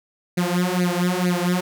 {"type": "tone with flanger", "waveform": "sawtooth", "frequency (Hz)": 178.7, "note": "F3", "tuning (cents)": 40, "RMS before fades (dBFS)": -21, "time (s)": [0.37, 1.61], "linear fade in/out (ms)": 10, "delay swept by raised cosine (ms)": [0.45, 5.05], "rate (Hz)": 2.2, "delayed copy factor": 0.95, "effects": []}